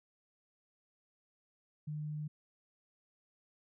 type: tone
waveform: sine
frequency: 151.1 Hz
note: D3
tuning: 50 cents sharp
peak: -37 dBFS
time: 1.87-2.28 s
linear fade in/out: 10 ms
effects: none